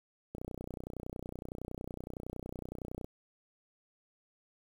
click train, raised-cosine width 2 ms, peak -27 dBFS, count 84, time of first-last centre 0.35-3.045 s, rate 30.8 Hz, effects 9-bit

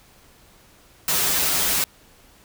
white noise with comb filter, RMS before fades -21 dBFS, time 1.08-1.84 s, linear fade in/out 2 ms, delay 8.9 ms, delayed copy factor -1, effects pink hiss -53 dBFS RMS until 2.44 s

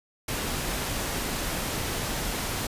pink noise, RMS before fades -30 dBFS, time 0.28-2.67 s, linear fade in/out 5 ms, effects resampled to 32000 Hz

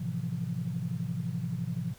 sine chord, F major seventh, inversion first, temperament equal with one note detuned, 110 / 130.81 / 164.81 / 176.54 Hz, A2 / C3 / E3 / F3, 0 / 0 / 0 / +19 cents, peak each -38 / -35 / -35 / -35 dBFS, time 0-1.94 s, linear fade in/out 10 ms, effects tanh soft clip ceiling -21 dBFS + pink hiss -56 dBFS RMS until 1.98 s

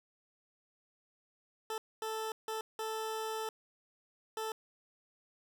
20% pulse tone bursts at uneven times, 440 Hz, A4, in tune, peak -31 dBFS, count 5, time 1.7-1.78 / 2.02-2.32 / 2.48-2.61 / 2.79-3.49 / 4.37-4.52 s, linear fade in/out 2 ms, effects none

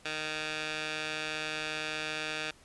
15% pulse tone with band-pass filter, 154.7 Hz, D#3, 10 cents flat, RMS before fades -36 dBFS, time 0.05-2.51 s, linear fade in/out 5 ms, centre 2800 Hz, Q 1.2, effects pink hiss -59 dBFS RMS until 2.64 s + resampled to 24000 Hz

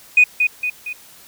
sine tone with echo, 2483 Hz, D#7, 4 cents flat, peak -6 dBFS, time 0.17-0.24 s, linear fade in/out 5 ms, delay 230 ms, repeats 3, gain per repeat -6 dB, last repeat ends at 0.93 s, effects tanh soft clip ceiling -2 dBFS + white hiss -45 dBFS RMS until 1.27 s

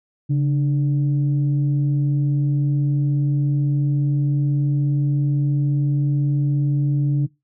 sine tone pair together, 141.16 / 299.4 Hz, C#3 / D4, +32 / +33 cents, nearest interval octave + minor second, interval 1301 cents, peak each -15 / -26 dBFS, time 0.29-7.27 s, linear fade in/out 20 ms, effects noise-tail reverb RT60 0.2 s tail -21 dB re dry + tanh soft clip ceiling -10 dBFS

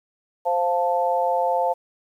sine chord, F major, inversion second, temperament equal, 523.3 / 698.5 / 880 Hz, C5 / F5 / A5, 0 / 0 / 0 cents, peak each -23 dBFS, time 0.45-1.74 s, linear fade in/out 20 ms, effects 9-bit

